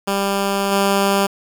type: tone with level steps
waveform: 10% pulse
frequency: 197.9 Hz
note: G3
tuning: 17 cents sharp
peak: -9 / -6 dBFS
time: 0.07-1.27 s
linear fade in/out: 10 ms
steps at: 0.71 s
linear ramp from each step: 20 ms
effects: 7-bit